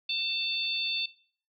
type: harmonic tone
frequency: 891 Hz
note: A5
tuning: 22 cents sharp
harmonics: 3 / 4 / 5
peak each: -33 / -31 / -33 dBFS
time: 0.09-1.06 s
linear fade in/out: 5 ms
effects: noise-tail reverb RT60 0.5 s tail -20 dB re dry